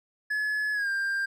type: tone with pitch glide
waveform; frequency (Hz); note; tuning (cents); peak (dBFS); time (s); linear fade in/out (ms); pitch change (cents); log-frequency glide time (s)
triangle; 1706 to 1591.8; G#6 to G6; +46 to +26; -24; 0.3-1.26; 10; -120; 0.73-0.89
effects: none